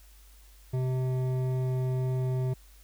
sine tone with hard clipping, 128.7 Hz, C3, 28 cents flat, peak -28 dBFS, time 0.73-2.54 s, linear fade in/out 10 ms, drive 11 dB, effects added 50 Hz sine -52 dBFS peak until 2.83 s + white hiss -60 dBFS RMS until 2.83 s

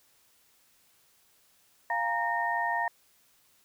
sine tone cluster, 697 / 821 / 933 / 1839 Hz, F5 / G#5 / A#5 / A#6, -4 / -20 / +1 / -24 cents, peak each -33 / -38 / -30 / -31 dBFS, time 1.9-2.88 s, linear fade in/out 2 ms, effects white hiss -65 dBFS RMS until 3.64 s

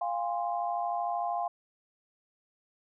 sine chord, F minor, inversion none, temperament equal with one note detuned, 698.5 / 811.6 / 1046.5 Hz, F5 / Ab5 / C6, 0 / -40 / 0 cents, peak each -31 / -34 / -37 dBFS, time 0.01-1.48 s, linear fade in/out 5 ms, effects none

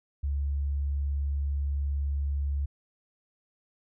sine tone, 70.6 Hz, C#2, 32 cents sharp, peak -26 dBFS, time 0.23-2.66 s, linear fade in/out 10 ms, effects none

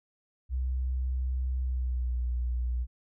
sine tone with pitch glide, 63.9 to 60.87 Hz, C2 to B1, -40 to -24 cents, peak -27 dBFS, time 0.49-2.87 s, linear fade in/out 50 ms, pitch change -84 cents, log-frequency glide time 1.6-2.19 s, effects none

